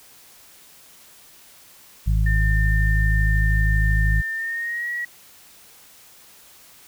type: harmonic tone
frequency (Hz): 52.8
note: G#1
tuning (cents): +29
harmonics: 1 / 2 / 3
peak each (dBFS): -17 / -23 / -27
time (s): 2.06-4.22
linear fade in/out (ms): 20
type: tone with pitch glide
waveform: sine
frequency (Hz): 1800 to 1918.1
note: A6 to A#6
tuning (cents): +39 to +49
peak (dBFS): -24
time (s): 2.26-5.05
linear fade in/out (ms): 5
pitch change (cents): +110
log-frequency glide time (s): 4.36-4.91
effects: white hiss -49 dBFS RMS until 6.87 s